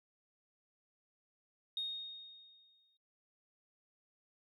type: tone with exponential decay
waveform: sine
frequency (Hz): 3715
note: A#7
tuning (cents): -7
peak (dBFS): -33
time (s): 1.77-2.97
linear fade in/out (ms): 2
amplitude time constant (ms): 260
effects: noise-tail reverb RT60 0.2 s tail -23 dB re dry + tanh soft clip ceiling -30 dBFS